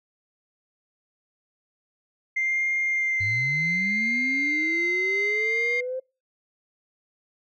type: tone with vibrato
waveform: sine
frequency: 2093 Hz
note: C7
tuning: in tune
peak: -21 dBFS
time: 2.36-5.81 s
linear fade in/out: 10 ms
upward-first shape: sine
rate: 0.66 Hz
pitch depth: 19 cents each way
type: linear sweep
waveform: sine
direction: up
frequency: 94.9 to 523.3 Hz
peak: -27 dBFS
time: 3.2-6 s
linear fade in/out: 10 ms
effects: noise-tail reverb RT60 0.3 s tail -26 dB re dry + tanh soft clip ceiling -18 dBFS